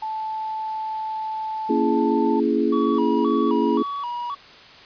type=tone with pitch glide; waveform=sine; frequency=874 to 887.2 Hz; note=A5 to A5; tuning=-12 to +14 cents; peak=-25 dBFS; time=0.02-2.4 s; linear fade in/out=5 ms; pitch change=+26 cents; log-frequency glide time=1.72-2.11 s
type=chord; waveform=sine; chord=A# half-diminished seventh; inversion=none; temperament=just; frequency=233.1 / 279.7 / 335.6 / 419.5 Hz; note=A#3 / C#4 / E4 / G#4; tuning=0 / +16 / +31 / +17 cents; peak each=-23 dBFS; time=1.69-3.83 s; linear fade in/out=10 ms
type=tone with vibrato; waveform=triangle; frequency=1043 Hz; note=C6; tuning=6 cents flat; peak=-24 dBFS; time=2.72-4.35 s; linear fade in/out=10 ms; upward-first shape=square; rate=1.9 Hz; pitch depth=140 cents each way
effects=white hiss -45 dBFS RMS until 4.85 s + resampled to 11025 Hz